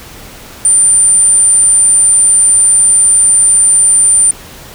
sine tone, 9100 Hz, C#9, 44 cents sharp, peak -4 dBFS, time 0.65-4.31 s, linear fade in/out 2 ms, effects pink hiss -32 dBFS RMS until 4.74 s

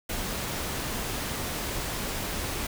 pink noise, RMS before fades -32 dBFS, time 0.09-2.67 s, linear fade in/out 5 ms, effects none

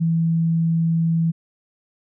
sine tone, 164.81 Hz, E3, in tune, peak -16 dBFS, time 0-1.32 s, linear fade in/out 20 ms, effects none

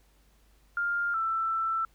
sine tone pair in turn, 1402 / 1331.3 Hz, F6 / E6, +6 / +17 cents, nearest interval minor second, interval 89 cents, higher first, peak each -26 dBFS, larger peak neither, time 0.77-1.14 / 1.14-1.85 s, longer second, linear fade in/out 2 ms, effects added 50 Hz sine -61 dBFS peak until 1.94 s + pink hiss -67 dBFS RMS until 1.94 s

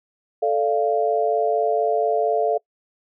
sine chord, D minor, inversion second, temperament equal with one note detuned, 440 / 587.3 / 691.6 Hz, A4 / D5 / F5, 0 / 0 / -17 cents, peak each -21 / -24 / -21 dBFS, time 0.42-2.58 s, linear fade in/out 10 ms, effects noise-tail reverb RT60 0.1 s tail -25 dB re dry

